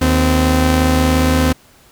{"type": "tone pair together", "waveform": "sawtooth", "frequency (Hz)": [77.27, 257.8], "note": ["D#2", "C4"], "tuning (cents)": [-11, -26], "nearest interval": "octave + major sixth", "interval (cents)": 2085, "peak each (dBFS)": -10, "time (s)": [0.01, 1.53], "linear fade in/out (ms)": 10, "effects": ["pink hiss -48 dBFS RMS until 1.91 s"]}